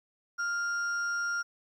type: tone pair together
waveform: sine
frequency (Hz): 1400 / 5608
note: F6 / F8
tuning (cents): +4 / +6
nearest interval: 2 octaves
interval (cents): 2402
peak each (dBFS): -28 / -39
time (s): 0.38-1.43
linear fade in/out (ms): 20
effects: tanh soft clip ceiling -24 dBFS + 11-bit